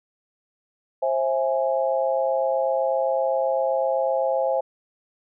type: chord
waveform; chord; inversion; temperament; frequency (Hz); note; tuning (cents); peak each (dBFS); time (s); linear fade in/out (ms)
sine; C augmented; none; equal with one note detuned; 531.5 / 659.3 / 830.6; C5 / E5 / G#5; +27 / 0 / 0; -22 / -25 / -27; 1.02-4.61; 10
effects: none